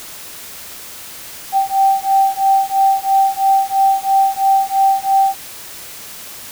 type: beating tone pair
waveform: sine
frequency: 778 / 781 Hz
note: G5 / G5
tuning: -13 / -7 cents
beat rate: 3 Hz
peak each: -14 dBFS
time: 1.52-5.36 s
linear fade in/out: 50 ms
effects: white hiss -33 dBFS RMS until 6.51 s